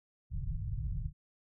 pink low-pass noise, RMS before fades -36 dBFS, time 0.3-1.13 s, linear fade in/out 50 ms, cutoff 160 Hz, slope 96 dB/octave, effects none

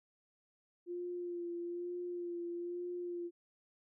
sine tone with vibrato, 349.2 Hz, F4, in tune, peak -38 dBFS, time 0.86-3.31 s, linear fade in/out 50 ms, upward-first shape sine, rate 1.1 Hz, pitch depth 24 cents each way, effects none

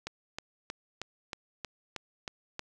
click train, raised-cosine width 0.2 ms, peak -19 dBFS, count 9, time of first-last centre 0.07-2.594 s, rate 3.17 Hz, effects none

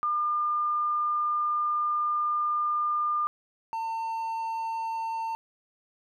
sine / triangle tone pair in turn, 1204 / 902.7 Hz, D6 / A5, +43 / +44 cents, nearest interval perfect fourth, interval 499 cents, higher first, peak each -24 / -27 dBFS, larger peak first, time 0.03-3.27 / 3.73-5.35 s, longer first, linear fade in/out 0 ms, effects none

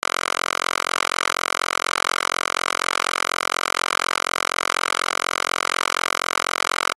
5% pulse tone with high-pass filter, 44.12 Hz, F1, 18 cents sharp, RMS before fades -23 dBFS, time 0.03-6.93 s, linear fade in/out 0 ms, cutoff 1100 Hz, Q 1.3, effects AAC 32 kbps

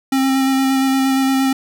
square tone with vibrato, 266.9 Hz, C4, 35 cents sharp, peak -14 dBFS, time 0.12-1.53 s, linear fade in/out 5 ms, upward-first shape square, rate 8.6 Hz, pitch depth 11 cents each way, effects none

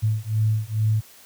sine beating tone pair, 107.6 / 109.9 Hz, A2 / A2, -38 / -2 cents, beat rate 2.3 Hz, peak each -22 dBFS, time 0.02-1.01 s, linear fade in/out 20 ms, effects white hiss -49 dBFS RMS until 1.25 s + high-pass 60 Hz 12 dB/octave

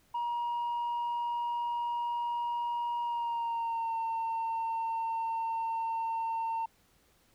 sine tone with pitch glide, 951 to 907.5 Hz, A#5 to A#5, +34 to -47 cents, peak -28 dBFS, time 0.14-6.66 s, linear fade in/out 10 ms, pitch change -81 cents, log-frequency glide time 3.02-3.97 s, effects tanh soft clip ceiling -29 dBFS + pink hiss -67 dBFS RMS until 7.34 s

